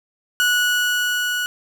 30% pulse tone with level ramp, 1467 Hz, F#6, 15 cents flat, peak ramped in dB -12 to -18 dBFS, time 0.4-1.46 s, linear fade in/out 0 ms, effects none

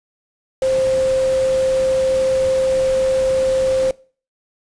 sine tone in noise, 525 Hz, C5, 6 cents sharp, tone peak -14 dBFS, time 0.62-3.91 s, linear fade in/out 2 ms, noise pink, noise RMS -31 dBFS, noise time 0.62-3.91 s, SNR +14 dB, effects noise-tail reverb RT60 0.4 s tail -22 dB re dry + resampled to 22050 Hz

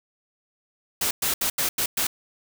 white noise bursts at uneven times, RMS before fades -24 dBFS, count 6, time 1.01-1.11 / 1.22-1.34 / 1.41-1.5 / 1.58-1.69 / 1.78-1.86 / 1.97-2.07 s, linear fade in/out 5 ms, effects none

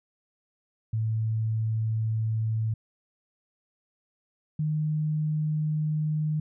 sine tone pair in turn, 110.8 / 153.41 Hz, A2 / D#3, +13 / -24 cents, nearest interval tritone, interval 563 cents, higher second, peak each -24 dBFS, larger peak neither, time 0.93-2.74 / 4.59-6.4 s, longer neither, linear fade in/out 5 ms, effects none

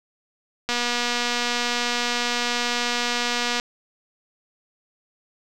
click train, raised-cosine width 0.2 ms, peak -7 dBFS, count 702, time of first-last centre 0.69-3.599 s, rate 241 Hz, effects none

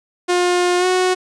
sawtooth tone with pitch glide, 356.2 to 367.7 Hz, F4 to F#4, +34 to -11 cents, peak -10 dBFS, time 0.28-1.15 s, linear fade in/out 20 ms, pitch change +55 cents, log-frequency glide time 0.78-0.86 s, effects resampled to 22050 Hz

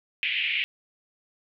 pink band-pass noise, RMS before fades -27 dBFS, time 0.23-0.64 s, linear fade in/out 0 ms, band 2200 to 3000 Hz, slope 48 dB/octave, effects none

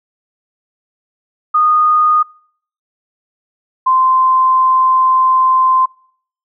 sine tone pair in turn, 1232 / 1038.6 Hz, D#6 / C6, -17 / -13 cents, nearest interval minor third, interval 296 cents, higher first, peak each -8 dBFS, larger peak neither, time 1.54-2.23 / 3.86-5.86 s, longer second, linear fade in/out 10 ms, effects noise-tail reverb RT60 0.6 s tail -26 dB re dry

